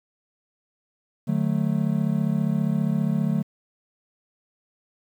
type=chord; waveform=triangle; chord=D major; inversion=none; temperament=equal with one note detuned; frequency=150.09 / 185 / 220 Hz; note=D3 / F#3 / A3; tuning=+38 / 0 / 0 cents; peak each=-23 dBFS; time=1.27-3.43 s; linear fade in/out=20 ms; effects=9-bit